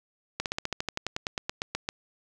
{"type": "slowing click train", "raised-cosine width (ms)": 0.2, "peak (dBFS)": -12, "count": 17, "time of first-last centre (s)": [0.4, 1.889], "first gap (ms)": 58, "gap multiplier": 1.06, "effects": []}